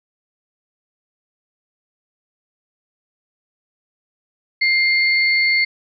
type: tone pair together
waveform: sine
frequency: 2107 / 4413 Hz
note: C7 / C#8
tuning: +12 / -9 cents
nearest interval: octave + minor second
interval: 1279 cents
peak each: -14 / -21 dBFS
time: 4.61-5.65 s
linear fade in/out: 10 ms
effects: none